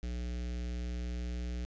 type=tone with notch filter; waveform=square; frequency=60.2 Hz; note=B1; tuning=44 cents flat; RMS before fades=-37 dBFS; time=0.03-1.65 s; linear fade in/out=0 ms; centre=990 Hz; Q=0.79; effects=resampled to 16000 Hz + 11-bit